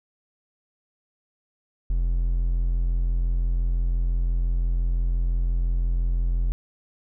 triangle tone, 42.91 Hz, F1, 30 cents flat, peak -18 dBFS, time 1.9-6.52 s, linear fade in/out 0 ms, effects none

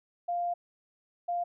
sine tone pair in turn, 698.5 / 698.5 Hz, F5 / F5, 0 / 0 cents, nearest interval unison, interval 0 cents, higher neither, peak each -28 dBFS, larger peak neither, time 0.28-0.54 / 1.28-1.44 s, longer first, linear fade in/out 10 ms, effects none

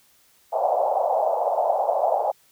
pink band-pass noise, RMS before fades -22 dBFS, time 0.52-2.32 s, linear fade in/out 20 ms, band 580 to 820 Hz, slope 48 dB/octave, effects white hiss -59 dBFS RMS until 2.51 s

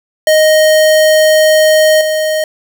square tone with level steps, 622.3 Hz, D#5, in tune, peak -6 / -12 dBFS, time 0.27-2.44 s, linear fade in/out 2 ms, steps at 2.01 s, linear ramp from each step 2 ms, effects none

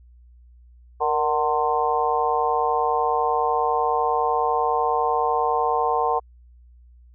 harmonic tone with a mistuned harmonic, 150 Hz, D3, 37 cents sharp, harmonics 3 / 4 / 5 / 6 / 7, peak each -25 / -32 / -23 / -25 / -25 dBFS, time 1-6.2 s, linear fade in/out 20 ms, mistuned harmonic 3, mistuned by +61 cents, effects added 60 Hz sine -47 dBFS peak until 7.14 s

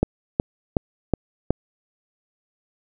click train, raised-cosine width 2 ms, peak -4 dBFS, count 5, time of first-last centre 0.03-1.506 s, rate 2.71 Hz, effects none

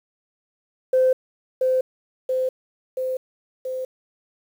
sine tone with echo, 516 Hz, C5, 24 cents flat, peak -13 dBFS, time 0.93-1.13 s, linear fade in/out 5 ms, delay 680 ms, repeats 4, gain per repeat -3 dB, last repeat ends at 3.85 s, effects tanh soft clip ceiling -10 dBFS + 8-bit

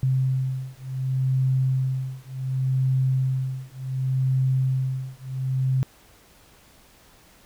sine beating tone pair, 130.81 / 131.49 Hz, C3 / C3, 0 / +9 cents, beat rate 0.68 Hz, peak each -24 dBFS, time 0.03-5.83 s, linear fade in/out 0 ms, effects pink hiss -54 dBFS RMS until 7.45 s

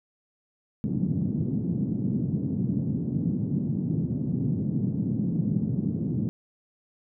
white band-pass noise, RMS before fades -27 dBFS, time 0.84-6.29 s, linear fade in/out 0 ms, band 120 to 230 Hz, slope 24 dB/octave, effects none

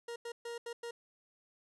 40% pulse tone bursts at uneven times, 470.3 Hz, A#4, 15 cents sharp, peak -39 dBFS, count 5, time 0.08-0.16 / 0.25-0.32 / 0.45-0.58 / 0.66-0.73 / 0.83-0.91 s, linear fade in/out 5 ms, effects resampled to 24000 Hz + 13-bit

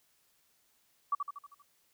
sine tone with echo, 1148 Hz, D6, 40 cents flat, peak -26 dBFS, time 1.12-1.15 s, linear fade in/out 5 ms, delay 79 ms, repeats 6, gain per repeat -5 dB, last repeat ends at 1.624 s, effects white hiss -71 dBFS RMS until 1.93 s

